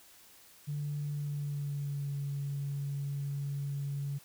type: tone with pitch glide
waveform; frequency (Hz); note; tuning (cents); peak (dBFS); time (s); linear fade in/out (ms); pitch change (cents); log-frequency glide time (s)
sine; 146.1 to 140.8; D3 to C#3; -9 to +27; -32; 0.67-4.19; 20; -64; 1.06-2.16
effects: tanh soft clip ceiling -28 dBFS + white hiss -58 dBFS RMS until 4.24 s